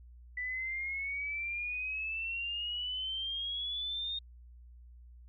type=exponential sweep; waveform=sine; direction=up; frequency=1975.5 to 3698 Hz; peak=-34 dBFS; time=0.37-4.19 s; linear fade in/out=5 ms; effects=added 60 Hz sine -51 dBFS peak until 5.28 s